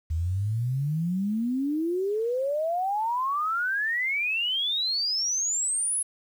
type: exponential sweep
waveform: sine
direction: up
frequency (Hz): 77 to 10750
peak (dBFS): -24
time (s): 0.1-6.03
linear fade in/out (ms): 10
effects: 9-bit